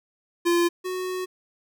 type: tone pair in turn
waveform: square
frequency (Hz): 344.7 / 368.7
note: F4 / F#4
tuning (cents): -23 / -6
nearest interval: minor second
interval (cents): 117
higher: second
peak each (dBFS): -19 / -28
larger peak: first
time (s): 0.45-0.69 / 0.84-1.26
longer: second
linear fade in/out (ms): 20
effects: none